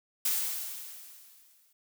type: noise with exponential decay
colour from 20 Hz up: blue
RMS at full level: -27 dBFS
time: 0.25-1.73 s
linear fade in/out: 5 ms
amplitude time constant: 320 ms
effects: none